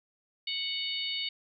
harmonic tone, 740 Hz, F#5, in tune, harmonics 3 / 4 / 5 / 6, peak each -39 / -35 / -36 / -38 dBFS, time 0.47-1.29 s, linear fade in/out 5 ms, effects none

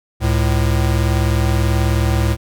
square tone pair together, 69.59 / 109.8 Hz, C#2 / A2, +7 / -3 cents, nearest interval minor sixth, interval 790 cents, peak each -17 dBFS, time 0.2-2.37 s, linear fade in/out 50 ms, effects none

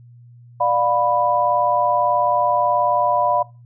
sine chord, B diminished, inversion first, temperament just, 592.7 / 711.2 / 987.8 Hz, D5 / F5 / B5, +16 / +31 / 0 cents, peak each -21 / -20 / -18 dBFS, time 0.6-3.43 s, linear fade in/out 10 ms, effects noise-tail reverb RT60 0.3 s tail -21 dB re dry + added 120 Hz sine -42 dBFS peak until 3.65 s

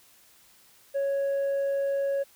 triangle tone with tanh clipping, 554.4 Hz, C#5, in tune, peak -25 dBFS, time 0.94-2.24 s, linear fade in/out 20 ms, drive 7 dB, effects white hiss -58 dBFS RMS until 2.35 s

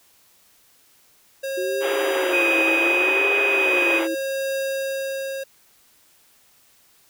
square tone with tremolo, 541 Hz, C#5, 42 cents flat, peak -23 dBFS, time 1.43-5.44 s, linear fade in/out 10 ms, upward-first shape triangle, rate 0.4 Hz, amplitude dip 65%
sine tone with vibrato, 363.1 Hz, F#4, 33 cents flat, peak -25 dBFS, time 1.57-4.15 s, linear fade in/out 10 ms, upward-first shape sine, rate 0.69 Hz, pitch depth 180 cents each way
pink band-pass noise, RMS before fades -27 dBFS, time 1.8-4.08 s, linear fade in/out 50 ms, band 300 to 3400 Hz, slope 96 dB/octave
sine tone, 2503 Hz, D#7, 10 cents sharp, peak -18 dBFS, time 2.32-4 s, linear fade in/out 20 ms
effects white hiss -57 dBFS RMS until 7.09 s

